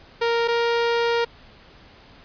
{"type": "tone pair in turn", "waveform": "sawtooth", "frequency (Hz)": [466.2, 468.5], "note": ["A#4", "A#4"], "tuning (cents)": [0, 9], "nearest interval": "unison", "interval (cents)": 9, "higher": "second", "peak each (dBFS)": -15, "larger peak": "neither", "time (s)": [[0.21, 0.48], [0.48, 1.25]], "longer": "second", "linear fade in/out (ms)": 10, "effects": ["pink hiss -49 dBFS RMS until 2.24 s", "resampled to 11025 Hz"]}